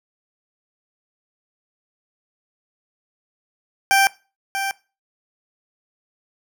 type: tone with echo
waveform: 20% pulse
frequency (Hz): 784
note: G5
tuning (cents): 0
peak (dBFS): -8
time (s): 3.91-4.07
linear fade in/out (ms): 0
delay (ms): 640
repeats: 1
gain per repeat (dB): -9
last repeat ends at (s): 4.71
effects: noise-tail reverb RT60 0.3 s tail -20 dB re dry